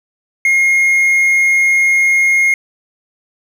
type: tone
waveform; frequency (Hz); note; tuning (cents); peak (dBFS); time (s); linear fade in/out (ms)
triangle; 2143; C7; +41; -7; 0.45-2.54; 2
effects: none